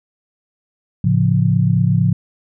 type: chord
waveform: sine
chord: A augmented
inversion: none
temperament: equal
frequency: 110 / 138.59 / 174.61 Hz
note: A2 / C#3 / E#3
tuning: 0 / 0 / 0 cents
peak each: -16 dBFS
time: 1.04-2.13 s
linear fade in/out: 5 ms
effects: none